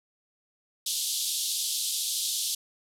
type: band-pass noise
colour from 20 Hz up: pink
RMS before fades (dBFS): -30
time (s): 0.86-2.55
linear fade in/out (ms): 5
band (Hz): 3300 to 13000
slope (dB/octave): 48
effects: none

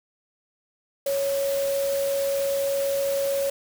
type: tone in noise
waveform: sine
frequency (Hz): 554.4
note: C#5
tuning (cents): 0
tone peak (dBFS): -22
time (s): 1.06-3.5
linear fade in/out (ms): 5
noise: white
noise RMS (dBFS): -35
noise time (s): 1.06-3.5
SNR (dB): +10
effects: none

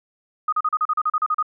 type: tone bursts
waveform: sine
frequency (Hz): 1244.5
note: D#6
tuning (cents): 0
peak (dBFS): -17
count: 12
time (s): 0.48-1.427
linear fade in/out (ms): 5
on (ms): 45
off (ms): 37
effects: none

